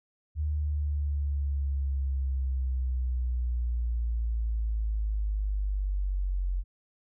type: linear sweep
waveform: sine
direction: down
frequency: 75.8 to 44.96 Hz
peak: -26 dBFS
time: 0.35-6.64 s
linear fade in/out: 50 ms
effects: none